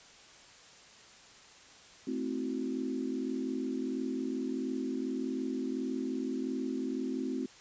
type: chord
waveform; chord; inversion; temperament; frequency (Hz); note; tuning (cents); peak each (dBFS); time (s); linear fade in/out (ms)
sine; F# half-diminished seventh; first; equal with one note detuned; 220 / 261.6 / 324.3 / 370; A3 / C4 / E4 / F#4; 0 / 0 / -28 / 0; -40 / -34 / -40 / -40; 2.07-7.46; 5
effects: white hiss -55 dBFS RMS until 7.6 s + resampled to 16000 Hz